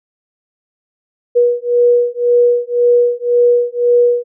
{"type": "beating tone pair", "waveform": "sine", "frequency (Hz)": [482.1, 484], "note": ["B4", "B4"], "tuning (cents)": [-42, -35], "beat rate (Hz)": 1.9, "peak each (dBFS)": -12, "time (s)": [1.35, 4.24], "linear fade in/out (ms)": 20, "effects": []}